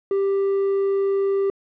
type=tone with quantisation; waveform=triangle; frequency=393.4 Hz; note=G4; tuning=6 cents sharp; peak=-16 dBFS; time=0.11-1.5 s; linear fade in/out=2 ms; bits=7; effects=low-pass 2000 Hz 12 dB/octave